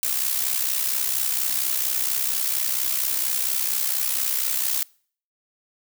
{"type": "noise with amplitude modulation", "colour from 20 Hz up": "blue", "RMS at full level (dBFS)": -21, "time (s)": [0.03, 4.83], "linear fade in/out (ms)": 0, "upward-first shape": "sine", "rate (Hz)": 64.3, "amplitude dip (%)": 65, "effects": ["noise-tail reverb RT60 0.5 s tail -25 dB re dry"]}